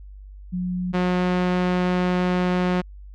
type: tone pair in turn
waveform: sine / sawtooth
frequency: 180.6 / 180.6 Hz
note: F#3 / F#3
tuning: -42 / -42 cents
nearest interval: unison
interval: 0 cents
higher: neither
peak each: -23 / -15 dBFS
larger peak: second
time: 0.52-0.93 / 0.93-2.82 s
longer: second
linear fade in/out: 20 ms
effects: added 49 Hz sine -38 dBFS peak until 3.14 s + low-pass 3000 Hz 12 dB/octave